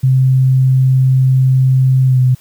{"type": "tone with pitch glide", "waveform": "sine", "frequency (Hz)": [130.81, 127.53], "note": ["C3", "C3"], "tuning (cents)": [0, -44], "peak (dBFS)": -7, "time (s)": [0.03, 2.35], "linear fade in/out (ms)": 10, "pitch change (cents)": -44, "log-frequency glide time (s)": [2.06, 2.2], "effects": ["white hiss -47 dBFS RMS until 2.4 s"]}